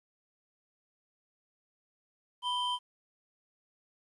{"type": "tone pair together", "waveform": "triangle", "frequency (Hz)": [987.8, 3123], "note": ["B5", "G7"], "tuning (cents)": [0, -7], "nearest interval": "octave + minor sixth", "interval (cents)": 1993, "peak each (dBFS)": [-30, -32], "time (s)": [2.42, 2.79], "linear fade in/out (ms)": 50, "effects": ["resampled to 24000 Hz", "11-bit"]}